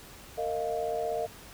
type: chord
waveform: sine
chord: Bb suspended fourth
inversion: none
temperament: equal with one note detuned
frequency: 458.9 / 622.3 / 698.5 Hz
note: Bb4 / Eb5 / F5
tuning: -27 / 0 / 0 cents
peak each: -33 dBFS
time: 0.37-1.27 s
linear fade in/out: 20 ms
effects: pink hiss -49 dBFS RMS until 1.53 s